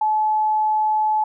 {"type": "tone", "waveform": "sine", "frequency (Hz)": 860, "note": "A5", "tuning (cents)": -40, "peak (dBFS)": -16, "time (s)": [0.01, 1.24], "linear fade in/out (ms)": 5, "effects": []}